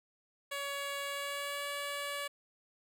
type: tone with pitch glide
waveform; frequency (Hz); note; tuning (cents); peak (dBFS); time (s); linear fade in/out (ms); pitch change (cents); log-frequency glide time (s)
10% pulse; 563 to 571.2; C#5 to D5; +27 to -48; -28; 0.51-2.28; 10; +25; 1.07-1.67
effects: none